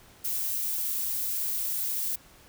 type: noise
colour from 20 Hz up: violet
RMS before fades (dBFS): -30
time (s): 0.24-2.16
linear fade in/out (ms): 10
effects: pink hiss -55 dBFS RMS until 2.48 s